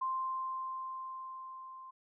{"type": "tone with level ramp", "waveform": "sine", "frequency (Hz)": 1046.5, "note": "C6", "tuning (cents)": 0, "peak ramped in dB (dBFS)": [-31, -47], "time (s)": [0.01, 1.91], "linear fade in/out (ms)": 10, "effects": []}